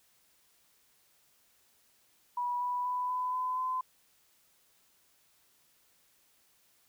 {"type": "tone with pitch steps", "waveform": "sine", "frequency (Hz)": [976, 985.1, 994.2, 1003.4, 1012.8, 1022.2], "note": ["B5", "B5", "B5", "B5", "B5", "C6"], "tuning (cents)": [-21, -5, 11, 27, 43, -41], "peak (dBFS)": -30, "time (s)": [2.37, 3.81], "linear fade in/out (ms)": 5, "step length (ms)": 240, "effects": ["white hiss -68 dBFS RMS until 6.88 s"]}